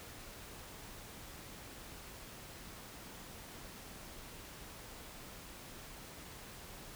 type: silence
effects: pink hiss -51 dBFS RMS until 6.95 s

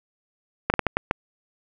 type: slowing click train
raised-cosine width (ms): 0.5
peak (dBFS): -4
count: 6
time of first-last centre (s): 0.7-1.111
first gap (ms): 39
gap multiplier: 1.38
effects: none

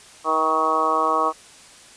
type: harmonic tone with a mistuned harmonic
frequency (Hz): 158.7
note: D#3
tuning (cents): +35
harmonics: 2 / 3 / 4 / 5 / 6 / 7 / 8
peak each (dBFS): -31 / -27 / -27 / -27 / -27 / -20 / -26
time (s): 0.24-1.33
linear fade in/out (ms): 50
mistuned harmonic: 5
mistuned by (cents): -22
effects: white hiss -46 dBFS RMS until 1.96 s + resampled to 22050 Hz

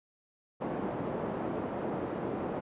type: band-pass noise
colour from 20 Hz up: pink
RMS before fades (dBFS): -35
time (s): 0.6-2.61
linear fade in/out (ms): 20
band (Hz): 210 to 730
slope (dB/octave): 12
effects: resampled to 8000 Hz

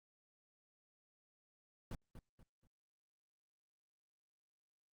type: noise with echo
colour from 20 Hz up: brown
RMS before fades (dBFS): -43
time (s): 1.91-1.95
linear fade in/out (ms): 2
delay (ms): 240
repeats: 3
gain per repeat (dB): -9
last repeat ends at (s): 2.67
effects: Opus 48 kbps

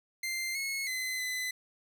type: tone with pitch steps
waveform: sawtooth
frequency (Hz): 2089 / 2181 / 2039 / 2015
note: C7 / C#7 / C7 / B6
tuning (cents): -3 / -29 / -45 / +34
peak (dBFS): -29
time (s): 0.23-1.51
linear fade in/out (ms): 5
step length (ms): 320
effects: none

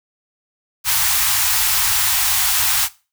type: band-stop noise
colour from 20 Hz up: white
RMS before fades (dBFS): -17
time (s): 0.84-2.89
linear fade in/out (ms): 50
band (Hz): 120 to 730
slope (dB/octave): 96
effects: noise-tail reverb RT60 0.3 s tail -18 dB re dry

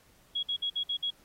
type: tone bursts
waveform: sine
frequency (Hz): 3322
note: G#7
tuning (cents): 0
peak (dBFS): -28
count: 6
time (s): 0.35-1.106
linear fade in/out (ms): 10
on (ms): 81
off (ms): 54
effects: pink hiss -63 dBFS RMS until 1.24 s + AAC 48 kbps

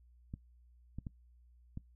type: clicks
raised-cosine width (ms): 5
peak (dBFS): -29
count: 4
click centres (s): 0.339 / 0.986 / 1.068 / 1.774
effects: noise-tail reverb RT60 0.1 s tail -20 dB re dry + added 60 Hz sine -60 dBFS peak until 1.95 s

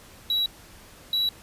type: tone pair in turn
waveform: triangle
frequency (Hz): 3896 / 3912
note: B7 / B7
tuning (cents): -24 / -17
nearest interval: unison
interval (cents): 7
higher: second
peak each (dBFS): -20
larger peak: neither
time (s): 0.3-0.46 / 1.13-1.29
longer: neither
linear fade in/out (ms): 2
effects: pink hiss -49 dBFS RMS until 1.42 s + resampled to 32000 Hz

